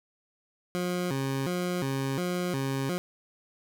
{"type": "tone with vibrato", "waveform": "20% pulse", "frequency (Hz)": 155.56, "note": "D#3", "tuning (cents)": 0, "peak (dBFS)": -23, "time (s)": [0.75, 2.98], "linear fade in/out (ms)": 0, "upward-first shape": "square", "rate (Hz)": 1.4, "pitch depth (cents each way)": 240, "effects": []}